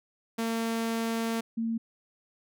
sawtooth / sine tone pair in turn, 227.6 / 227.6 Hz, A#3 / A#3, -41 / -41 cents, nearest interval unison, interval 0 cents, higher neither, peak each -24 / -27 dBFS, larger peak first, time 0.38-1.41 / 1.57-1.78 s, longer first, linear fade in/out 10 ms, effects none

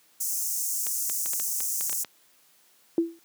pink high-pass noise, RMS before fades -29 dBFS, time 0.2-2.04 s, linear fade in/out 10 ms, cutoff 6000 Hz, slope 48 dB/octave
clicks, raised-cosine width 0.2 ms, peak -19 dBFS, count 10, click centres 0.868 / 1.098 / 1.26 / 1.334 / 1.399 / 1.605 / 1.81 / 1.896 / 1.929 / 2.047 s
sine tone with exponential decay, 333.7 Hz, E4, 21 cents sharp, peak -16 dBFS, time 2.98-3.19 s, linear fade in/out 1 ms, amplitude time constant 45 ms
effects white hiss -61 dBFS RMS until 3.24 s + high-pass 150 Hz 12 dB/octave

